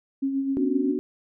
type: tone with tremolo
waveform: sine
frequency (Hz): 272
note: C#4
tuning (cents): -33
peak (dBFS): -21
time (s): 0.22-0.92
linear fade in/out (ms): 10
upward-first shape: sine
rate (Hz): 7.8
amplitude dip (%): 45
type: chord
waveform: sine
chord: B minor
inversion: none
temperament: equal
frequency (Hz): 246.9 / 293.7 / 370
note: B3 / D4 / F#4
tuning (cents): 0 / 0 / 0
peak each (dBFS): -29 / -28 / -28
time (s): 0.57-0.99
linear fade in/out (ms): 0
effects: none